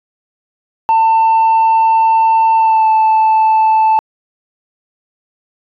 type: tone with pitch glide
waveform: sine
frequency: 895 to 878.1 Hz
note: A5 to A5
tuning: +29 to -4 cents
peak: -5 dBFS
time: 0.89-3.99 s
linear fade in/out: 0 ms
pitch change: -33 cents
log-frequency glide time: 2.56-2.88 s
effects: tanh soft clip ceiling -6 dBFS